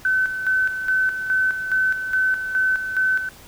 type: tone with tremolo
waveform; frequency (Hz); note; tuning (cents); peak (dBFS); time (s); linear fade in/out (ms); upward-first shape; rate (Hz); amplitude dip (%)
sine; 1522; F#6; +48; -16; 0.05-3.29; 2; square; 2.4; 60
effects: pink hiss -45 dBFS RMS until 3.47 s